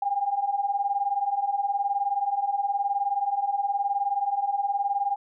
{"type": "beating tone pair", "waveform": "sine", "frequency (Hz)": [790, 809], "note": ["G5", "G#5"], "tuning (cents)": [13, -46], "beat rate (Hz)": 19, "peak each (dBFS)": [-28, -25], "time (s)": [0.02, 5.16], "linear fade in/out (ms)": 5, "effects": []}